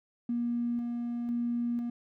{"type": "tone with tremolo", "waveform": "triangle", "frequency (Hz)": 238.1, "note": "A#3", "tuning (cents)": 37, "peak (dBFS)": -24, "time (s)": [0.29, 1.9], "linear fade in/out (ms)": 5, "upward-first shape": "square", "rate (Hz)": 1, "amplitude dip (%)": 40, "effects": ["tanh soft clip ceiling -26 dBFS"]}